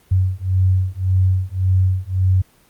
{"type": "beating tone pair", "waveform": "sine", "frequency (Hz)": [92.5, 94.3], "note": ["F#2", "F#2"], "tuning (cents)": [0, 33], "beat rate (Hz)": 1.8, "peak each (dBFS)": -17, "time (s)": [0.11, 2.42], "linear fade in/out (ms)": 10, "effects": ["pink hiss -54 dBFS RMS until 2.69 s", "Opus 24 kbps"]}